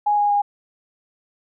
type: tone with pitch steps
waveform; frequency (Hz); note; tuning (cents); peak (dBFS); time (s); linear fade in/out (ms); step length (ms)
sine; 830 / 823.3 / 816.7; G#5 / G#5 / G#5; -1 / -15 / -29; -15; 0.06-0.42; 10; 120
effects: none